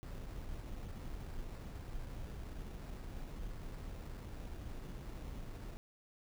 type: noise with sample-and-hold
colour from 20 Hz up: brown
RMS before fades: -45 dBFS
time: 0.03-5.77 s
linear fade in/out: 0 ms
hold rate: 3150 Hz
effects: none